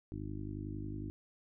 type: harmonic tone with a mistuned harmonic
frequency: 51 Hz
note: G#1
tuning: 31 cents flat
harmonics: 1 / 2 / 3 / 4 / 5 / 6 / 7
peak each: -46 / -43 / -48 / -51 / -48 / -45 / -52 dBFS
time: 0.12-1.1 s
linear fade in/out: 0 ms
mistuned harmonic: 1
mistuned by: -19 cents
effects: none